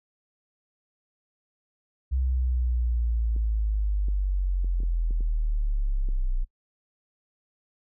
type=linear sweep; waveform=sine; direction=down; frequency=65.41 to 30 Hz; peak=-22 dBFS; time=2.11-6.45 s; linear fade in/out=20 ms
type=clicks; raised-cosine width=3 ms; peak=-30 dBFS; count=8; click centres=3.363 / 4.085 / 4.645 / 4.803 / 4.834 / 5.108 / 5.207 / 6.088 s
effects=noise-tail reverb RT60 0.1 s tail -22 dB re dry

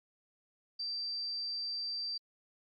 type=tone; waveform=sine; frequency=4684 Hz; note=D8; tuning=5 cents flat; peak=-35 dBFS; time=0.79-2.18 s; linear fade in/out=10 ms; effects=Opus 48 kbps

